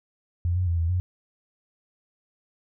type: tone with pitch steps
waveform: sine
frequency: 87.1 / 91.2 / 85 / 82.9 / 90.6 Hz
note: F2 / F#2 / F2 / E2 / F#2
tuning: -4 / -24 / -46 / +10 / -36 cents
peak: -21 dBFS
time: 0.45-1 s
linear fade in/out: 0 ms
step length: 110 ms
effects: none